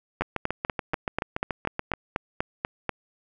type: two click trains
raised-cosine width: 0.5 ms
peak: -10 / -12 dBFS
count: 12 / 13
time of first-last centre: 0.21-2.893 / 0.22-1.937 s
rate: 4.1 / 6.99 Hz
effects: none